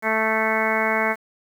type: harmonic tone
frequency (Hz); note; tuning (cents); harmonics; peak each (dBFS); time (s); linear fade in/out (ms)
220; A3; 0; 1 / 2 / 3 / 4 / 5 / 6 / 7 / 8 / 9 / 10; -29 / -28 / -26 / -27 / -29 / -31 / -28 / -30 / -28 / -26; 0.02-1.16; 50
effects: 8-bit